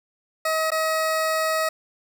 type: tone with dropouts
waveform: 20% pulse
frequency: 636 Hz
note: D#5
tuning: 38 cents sharp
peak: -16 dBFS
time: 0.45-1.69 s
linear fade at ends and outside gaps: 5 ms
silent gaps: 0.705-0.717 s
effects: none